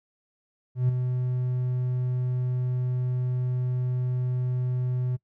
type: tone with ADSR envelope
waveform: triangle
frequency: 125.7 Hz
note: B2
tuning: 31 cents sharp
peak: -15 dBFS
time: 0.75-5.17 s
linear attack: 140 ms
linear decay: 6 ms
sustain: -7 dB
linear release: 20 ms
effects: noise-tail reverb RT60 0.1 s tail -22 dB re dry + tanh soft clip ceiling -11 dBFS